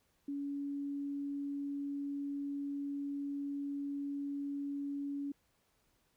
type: tone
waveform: sine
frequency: 282.7 Hz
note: C#4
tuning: 34 cents sharp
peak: -36 dBFS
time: 0.28-5.32 s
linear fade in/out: 5 ms
effects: pink hiss -75 dBFS RMS until 6.16 s